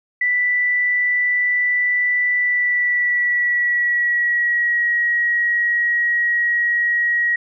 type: tone with pitch glide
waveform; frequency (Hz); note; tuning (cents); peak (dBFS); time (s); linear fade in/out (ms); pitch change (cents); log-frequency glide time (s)
sine; 1975.5 to 1900.5; B6 to A#6; 0 to +33; -15; 0.21-7.36; 5; -67; 2.36-4.88
effects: none